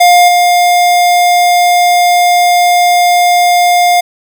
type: tone with level steps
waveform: square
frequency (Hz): 707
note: F5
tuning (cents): +21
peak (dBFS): -3 / -6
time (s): 0-4.01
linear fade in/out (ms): 10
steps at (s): 0.28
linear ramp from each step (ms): 5
effects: none